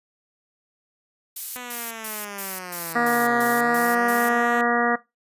violet noise bursts, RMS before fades -29 dBFS, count 9, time 1.36-4.29 s, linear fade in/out 5 ms, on 210 ms, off 130 ms
5% pulse linear two-way sweep, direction down then up, 250.7 to 130.5 to 250.7 Hz, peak -22 dBFS, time 1.56-4.61 s, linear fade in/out 0 ms, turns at 3.45 s
harmonic tone, 238.2 Hz, A#3, 38 cents sharp, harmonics 1 / 2 / 3 / 4 / 5 / 6 / 7 / 8, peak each -26 / -26 / -25 / -31 / -25 / -27 / -29 / -27 dBFS, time 2.95-4.96 s, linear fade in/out 10 ms
effects noise-tail reverb RT60 0.2 s tail -19 dB re dry + resampled to 32000 Hz

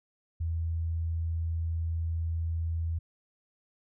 sine tone, 82.41 Hz, E2, in tune, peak -28 dBFS, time 0.4-2.99 s, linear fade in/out 10 ms, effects none

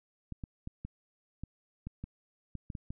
clicks, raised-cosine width 5 ms, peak -27 dBFS, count 11, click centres 0.323 / 0.438 / 0.674 / 0.85 / 1.436 / 1.87 / 2.04 / 2.553 / 2.702 / 2.752 / 2.905 s, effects none

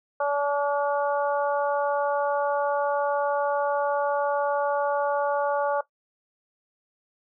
harmonic tone, 286.4 Hz, D4, 43 cents flat, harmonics 2 / 3 / 4 / 5, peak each -24 / -28 / -30 / -32 dBFS, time 0.2-5.81 s, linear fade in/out 5 ms, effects noise-tail reverb RT60 0.1 s tail -17 dB re dry

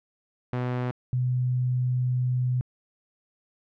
sawtooth / sine tone pair in turn, 124.4 / 125.7 Hz, B2 / B2, +13 / +31 cents, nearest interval unison, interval 18 cents, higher second, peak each -22 dBFS, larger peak neither, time 0.53-0.91 / 1.13-2.61 s, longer second, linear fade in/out 0 ms, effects low-pass 2000 Hz 12 dB/octave

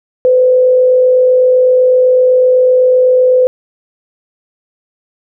sine tone with frequency modulation, 507 Hz, B4, 45 cents sharp, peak -5 dBFS, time 0.25-3.47 s, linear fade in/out 0 ms, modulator 47.9 Hz, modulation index 0.26, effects none

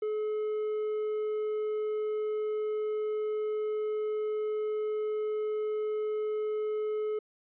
triangle tone, 427.4 Hz, G#4, 50 cents sharp, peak -27 dBFS, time 0.02-7.19 s, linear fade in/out 5 ms, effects resampled to 8000 Hz

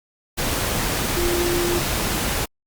sine tone in noise, 348.4 Hz, F4, 4 cents flat, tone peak -21 dBFS, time 1.16-1.8 s, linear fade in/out 20 ms, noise pink, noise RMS -23 dBFS, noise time 0.37-2.46 s, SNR -1 dB, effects Opus 48 kbps

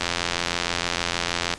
click train, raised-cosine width 0.2 ms, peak -5 dBFS, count 133, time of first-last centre 0.01-1.538 s, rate 86.4 Hz, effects pink hiss -42 dBFS RMS until 1.58 s + resampled to 22050 Hz

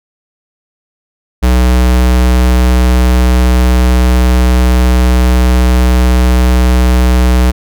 square tone, 62.1 Hz, B1, 10 cents sharp, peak -6 dBFS, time 1.42-7.52 s, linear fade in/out 20 ms, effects none

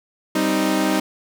sawtooth chord, C minor, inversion second, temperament equal, 196 / 261.6 / 311.1 Hz, G3 / C4 / Eb4, 0 / 0 / 0 cents, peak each -19 / -20 / -16 dBFS, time 0.35-1 s, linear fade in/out 5 ms, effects none

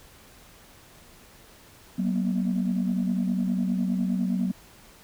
sine tone cluster, 187.8 / 232.6 / 242.4 Hz, F#3 / A#3 / B3, +26 / -4 / -32 cents, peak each -24 / -29 / -28 dBFS, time 1.98-4.52 s, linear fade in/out 10 ms, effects tanh soft clip ceiling -17 dBFS + pink hiss -52 dBFS RMS until 5.03 s

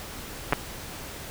clicks, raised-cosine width 0.5 ms, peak -6 dBFS, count 2, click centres 0.525 / 0.532 s, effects pink hiss -39 dBFS RMS until 1.3 s

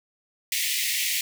pink high-pass noise, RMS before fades -26 dBFS, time 0.52-1.21 s, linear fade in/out 2 ms, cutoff 1900 Hz, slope 96 dB/octave, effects none

